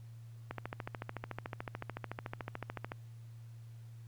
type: click train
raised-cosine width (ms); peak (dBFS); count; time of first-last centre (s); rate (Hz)
0.5; -24; 34; 0.51-2.919; 13.7
effects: added 115 Hz sine -48 dBFS peak until 4.07 s + pink hiss -69 dBFS RMS until 4.07 s